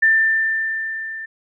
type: tone with level ramp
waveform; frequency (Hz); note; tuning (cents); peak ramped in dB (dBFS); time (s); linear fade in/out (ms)
sine; 1784; A6; +23; -10 to -28; 0.02-1.26; 10
effects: none